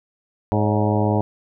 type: harmonic tone with a mistuned harmonic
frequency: 105.1 Hz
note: G#2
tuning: 21 cents sharp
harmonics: 1 / 2 / 3 / 4 / 5 / 6 / 7 / 8 / 9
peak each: -20 / -23 / -25 / -26 / -27 / -28 / -28 / -29 / -30 dBFS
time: 0.52-1.21 s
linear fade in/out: 0 ms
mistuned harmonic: 5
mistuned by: +67 cents
effects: none